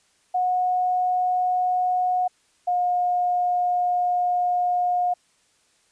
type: tone pair in turn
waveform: sine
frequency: 729 / 716.1 Hz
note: F#5 / F5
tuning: -26 / +43 cents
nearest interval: unison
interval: 31 cents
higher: first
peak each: -19 dBFS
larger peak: neither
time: 0.34-2.28 / 2.67-5.14 s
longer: second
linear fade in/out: 10 ms
effects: white hiss -63 dBFS RMS until 5.91 s + resampled to 22050 Hz